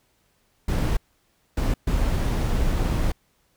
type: noise bursts at uneven times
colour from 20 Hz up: brown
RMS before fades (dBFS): -22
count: 3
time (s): 0.68-0.97 / 1.57-1.74 / 1.87-3.12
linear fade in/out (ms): 5
effects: pink hiss -66 dBFS RMS until 3.56 s